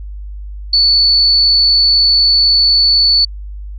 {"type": "tone", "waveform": "sine", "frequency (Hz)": 4462, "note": "C#8", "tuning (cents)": 11, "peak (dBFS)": -7, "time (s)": [0.73, 3.25], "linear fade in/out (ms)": 5, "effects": ["added 50 Hz sine -24 dBFS peak until 3.78 s"]}